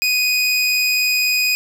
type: tone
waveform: 25% pulse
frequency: 2491 Hz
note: D#7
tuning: 1 cent sharp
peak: -11 dBFS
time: 0.02-1.55 s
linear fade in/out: 0 ms
effects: 8-bit

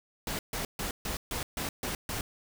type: noise bursts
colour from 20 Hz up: pink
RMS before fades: -34 dBFS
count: 8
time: 0.27-2.21 s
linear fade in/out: 2 ms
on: 120 ms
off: 140 ms
effects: none

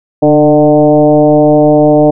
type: tone with frequency modulation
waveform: sine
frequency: 450.1 Hz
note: A4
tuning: 39 cents sharp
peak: -3 dBFS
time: 0.22-2.11 s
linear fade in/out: 10 ms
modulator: 151 Hz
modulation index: 1.7
effects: none

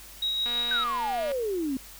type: tone with tremolo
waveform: sine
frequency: 3812 Hz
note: A#7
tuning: 38 cents sharp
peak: -24 dBFS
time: 0.22-0.84 s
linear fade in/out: 5 ms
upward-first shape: triangle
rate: 6.1 Hz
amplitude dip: 30%
type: click train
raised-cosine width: 0.3 ms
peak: -23 dBFS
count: 206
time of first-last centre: 0.46-1.318 s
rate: 239 Hz
type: exponential sweep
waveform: sine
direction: down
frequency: 1568 to 253.9 Hz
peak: -26 dBFS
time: 0.71-1.77 s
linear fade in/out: 2 ms
effects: added 50 Hz sine -51 dBFS peak until 1.99 s + white hiss -47 dBFS RMS until 1.99 s

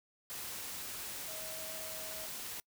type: tone in noise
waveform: sine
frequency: 636 Hz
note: D#5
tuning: 38 cents sharp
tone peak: -49 dBFS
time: 1.28-2.26 s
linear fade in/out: 0 ms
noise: white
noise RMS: -43 dBFS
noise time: 0.3-2.6 s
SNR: -9 dB
effects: noise-tail reverb RT60 0.1 s tail -26 dB re dry

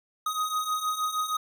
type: beating tone pair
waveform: square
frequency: 1248 / 1254.4 Hz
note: D#6 / D#6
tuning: +5 / +14 cents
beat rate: 6.4 Hz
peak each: -33 / -29 dBFS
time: 0.26-1.37 s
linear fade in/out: 5 ms
effects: none

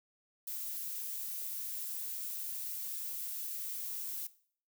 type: noise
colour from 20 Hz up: violet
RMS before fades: -40 dBFS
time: 0.47-4.27 s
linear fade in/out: 5 ms
effects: noise-tail reverb RT60 0.5 s tail -17 dB re dry

